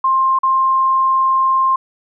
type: tone with dropouts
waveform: sine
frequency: 1057 Hz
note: C6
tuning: 17 cents sharp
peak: -11 dBFS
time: 0.04-1.76 s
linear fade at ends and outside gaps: 5 ms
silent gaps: 0.389-0.432 s
effects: none